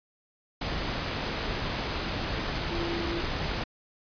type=tone in noise; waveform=sine; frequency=340 Hz; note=F4; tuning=46 cents flat; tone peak=-32 dBFS; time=2.71-3.21 s; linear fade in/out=5 ms; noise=pink; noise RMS=-31 dBFS; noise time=0.61-3.64 s; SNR=-4 dB; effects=resampled to 11025 Hz